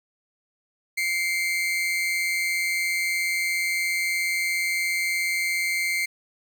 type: tone pair together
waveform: 40% pulse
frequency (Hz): 2100 / 2277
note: C7 / C#7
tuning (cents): +6 / +46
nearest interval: minor second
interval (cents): 140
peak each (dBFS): -23 / -29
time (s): 0.97-6.06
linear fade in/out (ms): 10
effects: none